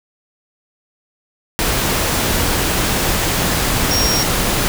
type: tone in noise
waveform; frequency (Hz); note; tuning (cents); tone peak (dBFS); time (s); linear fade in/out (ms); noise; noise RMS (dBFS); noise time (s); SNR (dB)
sine; 5588; F8; 0; -17; 3.91-4.23; 0; pink; -17; 1.59-4.68; -3
effects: none